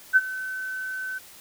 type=tone with ADSR envelope; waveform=sine; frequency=1524 Hz; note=G6; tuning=49 cents flat; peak=-11 dBFS; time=0.13-1.19 s; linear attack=33 ms; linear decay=37 ms; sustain=-18 dB; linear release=16 ms; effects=white hiss -48 dBFS RMS until 1.4 s